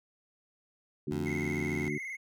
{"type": "harmonic tone", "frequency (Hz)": 73.8, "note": "D2", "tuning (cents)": 9, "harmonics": [2, 3, 4, 5], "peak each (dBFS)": [-37, -37, -37, -37], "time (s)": [1.07, 1.98], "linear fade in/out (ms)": 5}
{"type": "tone", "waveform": "15% pulse", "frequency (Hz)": 87.31, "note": "F2", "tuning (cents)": 0, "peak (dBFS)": -31, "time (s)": [1.11, 1.89], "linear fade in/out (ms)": 5}
{"type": "tone with vibrato", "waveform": "triangle", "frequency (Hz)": 2108, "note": "C7", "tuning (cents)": 12, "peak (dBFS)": -35, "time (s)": [1.25, 2.17], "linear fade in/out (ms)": 20, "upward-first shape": "square", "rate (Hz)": 20, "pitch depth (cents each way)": 52}
{"effects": []}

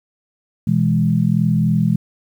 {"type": "chord", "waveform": "sine", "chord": "E major", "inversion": "second", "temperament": "equal", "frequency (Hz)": [123.47, 164.81, 207.7], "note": ["B2", "E3", "G#3"], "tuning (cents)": [0, 0, 0], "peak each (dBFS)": [-19, -16, -18], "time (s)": [0.67, 1.96], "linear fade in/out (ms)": 5, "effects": ["8-bit"]}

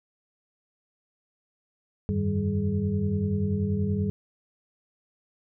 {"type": "tone cluster", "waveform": "sine", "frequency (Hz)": [88.7, 99.1, 155.5, 196.5, 420.8], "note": ["F2", "G2", "D#3", "G3", "G#4"], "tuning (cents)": [27, 19, -1, 4, 23], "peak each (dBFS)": [-32, -28, -34, -27, -34], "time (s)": [2.09, 4.1], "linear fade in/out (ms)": 0, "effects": []}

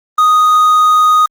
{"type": "tone with quantisation", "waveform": "triangle", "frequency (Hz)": 1244.5, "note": "D#6", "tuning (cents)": 0, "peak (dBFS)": -4, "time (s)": [0.18, 1.26], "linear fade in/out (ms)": 5, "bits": 5, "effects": ["Opus 24 kbps"]}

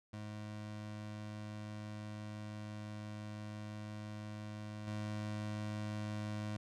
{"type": "tone with level steps", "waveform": "25% pulse", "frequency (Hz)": 105.9, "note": "G#2", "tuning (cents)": 34, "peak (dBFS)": [-40, -35], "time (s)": [0.13, 6.57], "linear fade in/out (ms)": 5, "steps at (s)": 4.87, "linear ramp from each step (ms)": 5, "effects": ["low-pass 7000 Hz 12 dB/octave"]}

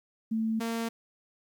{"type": "tone pair in turn", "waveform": ["sine", "sawtooth"], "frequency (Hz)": [222.4, 229], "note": ["A3", "A#3"], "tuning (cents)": [19, -31], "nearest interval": "minor second", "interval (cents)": 50, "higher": "second", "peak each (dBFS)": -26, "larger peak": "neither", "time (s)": [[0.31, 0.6], [0.6, 0.89]], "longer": "neither", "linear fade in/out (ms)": 10, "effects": ["11-bit"]}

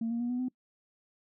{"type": "tone with pitch steps", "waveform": "sine", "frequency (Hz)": [227.9, 234.2, 240.6, 247.2, 254], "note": ["A#3", "A#3", "B3", "B3", "B3"], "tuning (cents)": [-39, 8, -45, 2, 49], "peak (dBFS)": -28, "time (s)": [0.01, 0.485], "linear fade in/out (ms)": 5, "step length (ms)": 95, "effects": ["noise-tail reverb RT60 0.1 s tail -23 dB re dry", "tanh soft clip ceiling -26 dBFS"]}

